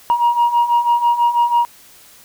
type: beating tone pair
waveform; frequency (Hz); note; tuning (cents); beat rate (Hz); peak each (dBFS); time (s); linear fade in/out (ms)
sine; 946 / 952.1; A#5 / A#5; +25 / +36; 6.1; -16 / -12; 0.1-1.65; 0
effects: tanh soft clip ceiling -8 dBFS + white hiss -45 dBFS RMS until 2.24 s